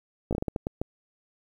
slowing click train, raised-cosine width 2 ms, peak -15 dBFS, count 9, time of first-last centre 0.31-0.815 s, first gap 17 ms, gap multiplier 1.36, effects 9-bit

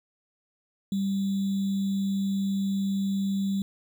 sine tone with sample-and-hold, 196.2 Hz, G3, 2 cents sharp, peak -24 dBFS, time 0.92-3.62 s, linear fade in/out 2 ms, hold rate 3675 Hz, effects none

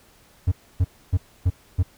triangle tone bursts, 90.4 Hz, F#2, 40 cents flat, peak -13 dBFS, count 5, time 0.47-1.83 s, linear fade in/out 10 ms, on 48 ms, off 280 ms, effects pink hiss -55 dBFS RMS until 1.97 s

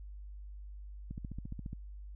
click train, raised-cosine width 5 ms, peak -29 dBFS, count 10, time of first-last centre 1.11-1.731 s, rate 14.5 Hz, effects added 50 Hz sine -44 dBFS peak until 2.15 s

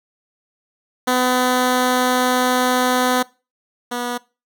10% pulse tone pair in turn, 251.8 / 243.4 Hz, B3 / B3, +34 / -25 cents, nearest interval minor second, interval 59 cents, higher first, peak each -7 / -14 dBFS, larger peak first, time 1.07-3.23 / 3.91-4.18 s, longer first, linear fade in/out 10 ms, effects noise-tail reverb RT60 0.3 s tail -22 dB re dry

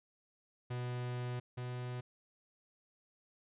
45% pulse tone pair in turn, 123.47 / 124.1 Hz, B2 / B2, 0 / +9 cents, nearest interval unison, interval 9 cents, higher second, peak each -37 / -39 dBFS, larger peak first, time 0.7-1.4 / 1.57-2.01 s, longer first, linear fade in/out 10 ms, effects resampled to 8000 Hz

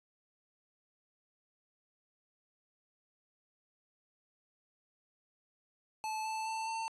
square tone with pitch steps, 870 / 879.1 / 888.3 / 897.6 Hz, A5 / A5 / A5 / A5, -20 / -2 / +16 / +34 cents, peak -36 dBFS, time 6.04-6.88 s, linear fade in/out 0 ms, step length 210 ms, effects resampled to 24000 Hz + 12-bit

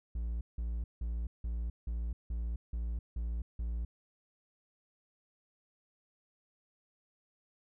triangle tone bursts, 57.6 Hz, A#1, 20 cents flat, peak -31 dBFS, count 9, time 0.15-3.85 s, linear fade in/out 5 ms, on 260 ms, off 170 ms, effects none

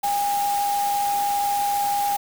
sine tone in noise, 811 Hz, G#5, 41 cents flat, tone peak -20 dBFS, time 0.03-2.17 s, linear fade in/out 10 ms, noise white, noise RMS -32 dBFS, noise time 0.03-2.17 s, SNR +9 dB, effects none

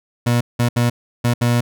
30% pulse tone bursts at uneven times, 120 Hz, B2, 49 cents flat, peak -11 dBFS, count 5, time 0.26-0.41 / 0.59-0.69 / 0.76-0.9 / 1.24-1.34 / 1.41-1.61 s, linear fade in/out 10 ms, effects none

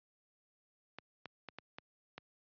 clicks, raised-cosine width 0.3 ms, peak -29 dBFS, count 6, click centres 0.986 / 1.257 / 1.487 / 1.586 / 1.785 / 2.18 s, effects high-pass 100 Hz 12 dB/octave + resampled to 11025 Hz

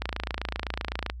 click train, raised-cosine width 0.3 ms, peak -13 dBFS, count 31, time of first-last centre 0.02-1.099 s, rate 27.8 Hz, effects added 60 Hz sine -36 dBFS peak until 1.2 s

